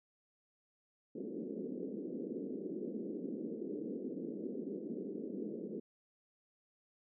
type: band-pass noise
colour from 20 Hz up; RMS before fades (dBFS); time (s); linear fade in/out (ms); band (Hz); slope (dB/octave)
pink; -42; 1.15-5.8; 10; 200 to 460; 48
effects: none